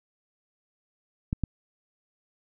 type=clicks; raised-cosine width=5 ms; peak=-14 dBFS; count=2; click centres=1.329 / 1.437 s; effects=none